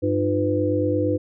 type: tone cluster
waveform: sine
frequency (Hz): 99.6 / 304.9 / 353.5 / 500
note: G2 / D#4 / F4 / B4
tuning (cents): +28 / -35 / +21 / +21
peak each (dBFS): -25 / -23 / -27 / -23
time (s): 0.02-1.18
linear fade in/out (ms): 20
effects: none

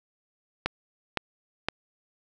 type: click train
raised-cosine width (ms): 0.3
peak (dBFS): -9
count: 3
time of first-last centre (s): 0.66-1.686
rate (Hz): 1.95
effects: none

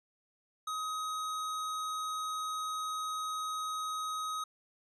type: tone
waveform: square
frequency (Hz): 1262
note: D#6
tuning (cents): +24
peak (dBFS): -35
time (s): 0.67-4.44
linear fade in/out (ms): 5
effects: resampled to 24000 Hz

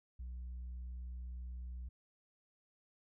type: tone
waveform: sine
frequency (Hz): 61.6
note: B1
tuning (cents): -4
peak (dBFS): -40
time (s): 0.19-1.89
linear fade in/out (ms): 10
effects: tanh soft clip ceiling -41 dBFS

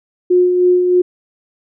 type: tone with tremolo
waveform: sine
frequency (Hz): 360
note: F#4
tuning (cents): -47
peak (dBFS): -7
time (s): 0.3-1.02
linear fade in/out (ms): 10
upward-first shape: sine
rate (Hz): 3.2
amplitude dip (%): 40
effects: none

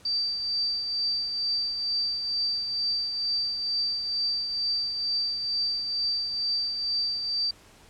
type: tone with tremolo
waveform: sine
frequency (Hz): 4654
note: D8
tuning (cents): -17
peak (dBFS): -23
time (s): 0.05-7.51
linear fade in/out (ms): 5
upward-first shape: triangle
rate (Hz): 2.2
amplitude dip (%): 50
effects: pink hiss -54 dBFS RMS until 7.89 s + low-pass 10000 Hz 12 dB/octave

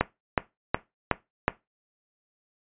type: click train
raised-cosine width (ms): 0.5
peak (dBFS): -5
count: 5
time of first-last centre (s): 0.01-1.481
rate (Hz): 2.72
effects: noise-tail reverb RT60 0.2 s tail -17 dB re dry + resampled to 8000 Hz

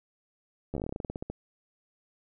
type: slowing click train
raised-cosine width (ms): 2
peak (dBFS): -21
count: 17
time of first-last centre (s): 0.74-1.3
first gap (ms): 12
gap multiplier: 1.13
effects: none

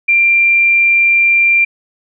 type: tone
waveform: sine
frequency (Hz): 2374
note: D7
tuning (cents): +18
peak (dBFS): -7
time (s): 0.08-1.65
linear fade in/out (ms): 10
effects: none

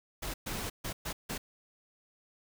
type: noise bursts at uneven times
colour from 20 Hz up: pink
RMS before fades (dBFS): -37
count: 5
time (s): 0.22-0.34 / 0.46-0.7 / 0.84-0.93 / 1.05-1.13 / 1.29-1.38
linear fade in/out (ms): 10
effects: none

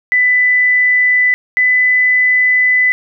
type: tone pair in turn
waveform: sine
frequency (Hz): 1994 / 2002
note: B6 / B6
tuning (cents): +16 / +23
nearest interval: unison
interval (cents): 7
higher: second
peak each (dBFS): -8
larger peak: neither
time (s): 0.12-1.34 / 1.57-2.92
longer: second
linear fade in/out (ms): 0
effects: none

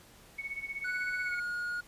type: tone with tremolo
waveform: sine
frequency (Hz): 2217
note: C#7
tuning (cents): 0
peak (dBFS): -33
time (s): 0.38-1.4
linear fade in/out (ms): 10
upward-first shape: sine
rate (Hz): 16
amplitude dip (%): 80
type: tone with pitch glide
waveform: triangle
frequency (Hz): 1480 to 1438.7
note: F#6 to F#6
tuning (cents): 0 to -49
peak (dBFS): -31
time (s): 0.84-1.81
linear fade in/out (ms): 10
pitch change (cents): -49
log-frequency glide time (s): 1.23-1.34
effects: pink hiss -57 dBFS RMS until 1.87 s + resampled to 32000 Hz

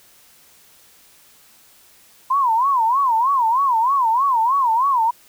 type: tone with vibrato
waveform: sine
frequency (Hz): 1000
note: B5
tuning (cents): +21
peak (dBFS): -14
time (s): 2.3-5.11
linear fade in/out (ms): 10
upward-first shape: sine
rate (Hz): 3.2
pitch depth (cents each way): 210
effects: white hiss -51 dBFS RMS until 5.28 s

